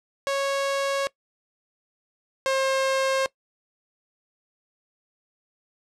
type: tone pair in turn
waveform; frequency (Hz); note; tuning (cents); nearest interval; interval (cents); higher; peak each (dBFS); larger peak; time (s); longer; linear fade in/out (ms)
sawtooth; 552 / 533.8; C#5 / C5; -7 / +35; minor second; 58; first; -19 / -17; second; 0.27-1.07 / 2.46-3.26; neither; 0
effects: noise-tail reverb RT60 0.1 s tail -21 dB re dry + low-pass 8000 Hz 12 dB/octave